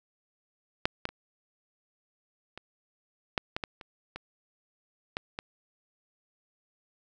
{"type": "clicks", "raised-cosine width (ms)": 0.3, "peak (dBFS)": [-8, -13, -26, -25, -10, -15, -16, -28, -22, -15, -18], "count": 11, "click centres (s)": [0.855, 1.054, 1.09, 2.576, 3.378, 3.565, 3.638, 3.812, 4.16, 5.169, 5.389], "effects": []}